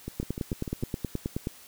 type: two click trains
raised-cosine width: 3 ms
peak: -16 / -21 dBFS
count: 13 / 6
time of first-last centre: 0.2-1.471 / 0.08-0.827 s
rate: 9.44 / 6.69 Hz
effects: white hiss -51 dBFS RMS until 1.67 s